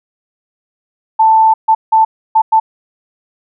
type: tone bursts at uneven times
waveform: sine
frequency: 884 Hz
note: A5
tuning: 8 cents sharp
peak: -5 dBFS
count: 5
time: 1.19-1.54 / 1.68-1.75 / 1.92-2.05 / 2.35-2.42 / 2.52-2.6 s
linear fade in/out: 10 ms
effects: none